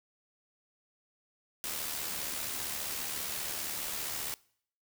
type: noise with amplitude modulation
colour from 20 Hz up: white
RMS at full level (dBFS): -35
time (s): 1.64-4.34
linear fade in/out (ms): 0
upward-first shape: sine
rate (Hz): 75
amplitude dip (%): 40
effects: noise-tail reverb RT60 0.6 s tail -23 dB re dry